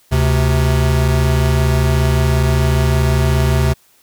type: tone pair together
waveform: square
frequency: 73.02 / 130.1 Hz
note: D2 / C3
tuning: -9 / -9 cents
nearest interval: minor seventh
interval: 1000 cents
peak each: -15 dBFS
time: 0.11-3.74 s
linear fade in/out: 20 ms
effects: white hiss -53 dBFS RMS until 4.02 s